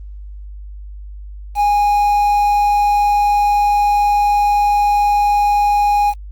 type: tone with quantisation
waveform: triangle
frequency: 823 Hz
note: G#5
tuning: 16 cents flat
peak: -9 dBFS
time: 1.55-6.14 s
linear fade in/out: 50 ms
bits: 6
effects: added 50 Hz sine -29 dBFS peak until 6.31 s + Opus 24 kbps